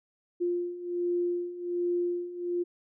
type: beating tone pair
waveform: sine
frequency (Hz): 350 / 351.3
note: F4 / F4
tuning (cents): +4 / +10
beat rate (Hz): 1.3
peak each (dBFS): -33 / -29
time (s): 0.4-2.64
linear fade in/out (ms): 20
effects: none